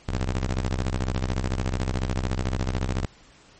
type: ring-modulated tone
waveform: sawtooth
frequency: 64.2 Hz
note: C2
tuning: 32 cents flat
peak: -17 dBFS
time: 0.08-3.06 s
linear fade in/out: 10 ms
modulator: 25.2 Hz
effects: pink hiss -53 dBFS RMS until 3.59 s + MP3 32 kbps